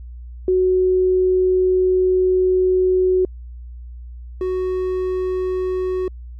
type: tone pair in turn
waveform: sine / triangle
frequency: 370 / 370 Hz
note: F#4 / F#4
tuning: 0 / 0 cents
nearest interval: unison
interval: 0 cents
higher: neither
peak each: -13 / -17 dBFS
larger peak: first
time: 0.48-3.25 / 4.41-6.08 s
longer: first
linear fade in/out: 2 ms
effects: added 60 Hz sine -32 dBFS peak until 6.39 s